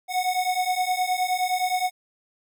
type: beating tone pair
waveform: square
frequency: 730 / 739.6 Hz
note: F#5 / F#5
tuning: -24 / -1 cents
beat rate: 9.6 Hz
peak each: -26 dBFS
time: 0.08-1.91 s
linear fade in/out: 50 ms
effects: none